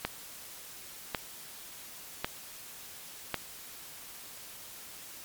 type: click train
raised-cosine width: 0.3 ms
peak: -13 dBFS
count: 4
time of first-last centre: 0.05-3.343 s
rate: 0.911 Hz
effects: white hiss -47 dBFS RMS until 5.24 s + MP3 96 kbps